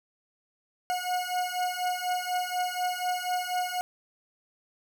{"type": "beating tone pair", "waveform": "40% pulse", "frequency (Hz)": [723, 727.1], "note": ["F#5", "F#5"], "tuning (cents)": [-40, -30], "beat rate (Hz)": 4.1, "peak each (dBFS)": -30, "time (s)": [0.9, 3.81], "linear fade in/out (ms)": 0, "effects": []}